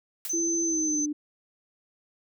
blue noise with exponential decay, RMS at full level -30 dBFS, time 0.25-0.39 s, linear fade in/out 1 ms, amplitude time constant 30 ms
sine tone, 6140 Hz, G8, 37 cents flat, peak -26 dBFS, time 0.29-1.06 s, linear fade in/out 10 ms
sine tone with pitch glide, 333.6 to 297.2 Hz, E4 to D4, +21 to +21 cents, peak -27 dBFS, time 0.33-1.13 s, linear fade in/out 10 ms, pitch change -200 cents, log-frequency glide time 0.64-0.99 s
effects none

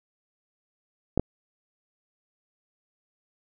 clicks, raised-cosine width 2 ms, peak -9 dBFS, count 2, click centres 1.176 / 1.196 s, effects none

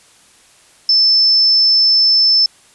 sine tone, 5280 Hz, E8, 2 cents sharp, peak -8 dBFS, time 0.89-2.46 s, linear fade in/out 2 ms, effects white hiss -48 dBFS RMS until 2.74 s + resampled to 24000 Hz

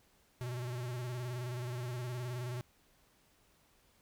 square tone with vibrato, 123.47 Hz, B2, in tune, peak -38 dBFS, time 0.41-2.61 s, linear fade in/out 0 ms, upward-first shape square, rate 19 Hz, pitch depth 47 cents each way, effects pink hiss -69 dBFS RMS until 4.01 s

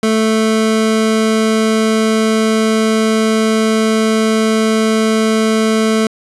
25% pulse tone, 220 Hz, A3, in tune, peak -7 dBFS, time 0.03-6.07 s, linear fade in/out 2 ms, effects resampled to 24000 Hz + 7-bit

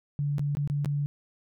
sine tone with dropouts, 144.2 Hz, D3, 31 cents flat, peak -25 dBFS, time 0.19-1.06 s, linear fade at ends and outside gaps 0 ms, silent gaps 0.383-0.394 / 0.551-0.57 / 0.675-0.699 / 0.847-0.858 s, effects none

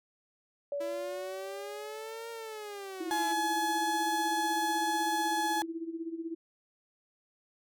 sine tone with exponential decay, 571 Hz, D5, 49 cents flat, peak -31 dBFS, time 0.72-3.85 s, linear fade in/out 2 ms, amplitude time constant 680 ms
sawtooth linear two-way sweep, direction up then down, 329.6 to 464.5 to 329.6 Hz, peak -36 dBFS, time 0.8-3.33 s, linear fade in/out 10 ms, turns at 2.3 s
sine tone with tremolo, 329.6 Hz, E4, in tune, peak -32 dBFS, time 3-6.35 s, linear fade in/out 10 ms, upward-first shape sine, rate 16 Hz, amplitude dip 75%
35% pulse tone, 847 Hz, G#5, 34 cents sharp, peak -27 dBFS, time 3.11-5.62 s, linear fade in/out 0 ms
effects none

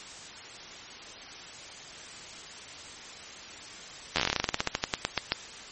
slowing click train, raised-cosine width 0.2 ms, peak -7 dBFS, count 23, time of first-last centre 4.16-5.32 s, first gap 11 ms, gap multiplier 1.13, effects white hiss -44 dBFS RMS until 5.71 s + MP3 32 kbps

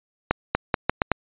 accelerating click train, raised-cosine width 0.5 ms, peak -3 dBFS, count 6, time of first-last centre 0.31-1.117 s, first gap 240 ms, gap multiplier 0.8, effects resampled to 8000 Hz

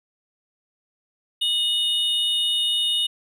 triangle tone pair together, 2924 / 3661 Hz, F#7 / A#7, -21 / -32 cents, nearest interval major third, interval 389 cents, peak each -21 dBFS, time 1.41-3.07 s, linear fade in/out 10 ms, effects none

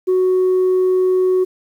sine tone, 370.1 Hz, F#4, in tune, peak -10 dBFS, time 0.07-1.45 s, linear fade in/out 20 ms, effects tanh soft clip ceiling -10 dBFS + 8-bit

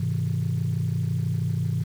sine chord, Ab augmented, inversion none, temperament just, 103.83 / 129.78 / 162.23 Hz, Ab2 / C3 / E3, 0 / -14 / -27 cents, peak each -26 dBFS, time 0-1.84 s, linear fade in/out 5 ms, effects tanh soft clip ceiling -17 dBFS + 8-bit

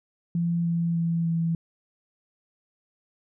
sine tone with pitch steps, 170.2 / 168.73 / 167.28 / 165.83 Hz, F3 / E3 / E3 / E3, -44 / +41 / +26 / +11 cents, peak -22 dBFS, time 0.35-1.55 s, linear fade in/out 2 ms, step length 300 ms, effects none

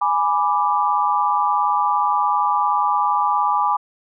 sine chord, G# diminished, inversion none, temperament equal, 830.6 / 987.8 / 1174.7 Hz, G#5 / B5 / D6, 0 / 0 / 0 cents, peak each -20 dBFS, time 0.01-3.77 s, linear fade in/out 10 ms, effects none

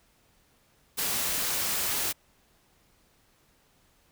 white noise, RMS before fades -29 dBFS, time 0.97-2.13 s, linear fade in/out 20 ms, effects pink hiss -65 dBFS RMS until 4.11 s

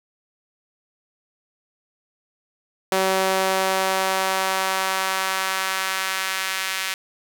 sawtooth tone with high-pass filter sweep, 190 Hz, F#3, 46 cents sharp, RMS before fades -23 dBFS, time 2.92-6.94 s, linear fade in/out 2 ms, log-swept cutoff 470 to 2000 Hz, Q 1.1, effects none

